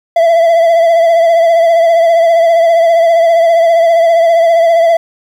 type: tone with vibrato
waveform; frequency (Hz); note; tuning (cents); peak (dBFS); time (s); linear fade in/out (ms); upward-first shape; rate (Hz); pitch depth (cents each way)
triangle; 669; E5; +25; -3; 0.16-4.97; 5; triangle; 15; 48
effects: 7-bit